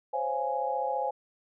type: chord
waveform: sine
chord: Db major seventh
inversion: third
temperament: just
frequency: 519.7 / 554.4 / 693 / 831.5 Hz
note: C5 / Db5 / F5 / Ab5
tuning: -12 / 0 / -14 / +2 cents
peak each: -33 / -36 / -36 / -30 dBFS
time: 0.13-1.11 s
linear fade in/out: 10 ms
effects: none